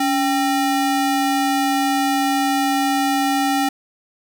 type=ring-modulated tone; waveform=square; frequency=534 Hz; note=C5; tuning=35 cents sharp; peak=-14 dBFS; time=0-3.69 s; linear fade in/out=5 ms; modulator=253 Hz; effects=none